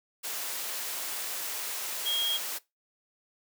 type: tone in noise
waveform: sine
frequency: 3260 Hz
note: G#7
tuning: 33 cents flat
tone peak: -27 dBFS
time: 2.05-2.38 s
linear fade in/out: 20 ms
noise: white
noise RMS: -35 dBFS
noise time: 0.23-2.59 s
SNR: +5 dB
effects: noise-tail reverb RT60 0.2 s tail -20 dB re dry + high-pass 400 Hz 12 dB/octave